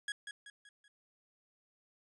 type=tone with echo; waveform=30% pulse; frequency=1661.2 Hz; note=G#6; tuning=in tune; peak=-33 dBFS; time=0.08-0.12 s; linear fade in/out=2 ms; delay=190 ms; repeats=4; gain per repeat=-7 dB; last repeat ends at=0.88 s; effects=resampled to 24000 Hz